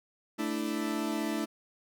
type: chord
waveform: 40% pulse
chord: A suspended fourth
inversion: none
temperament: equal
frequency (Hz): 220 / 293.7 / 329.6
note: A3 / D4 / E4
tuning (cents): 0 / 0 / 0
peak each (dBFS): -34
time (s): 0.38-1.46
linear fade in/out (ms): 20
effects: none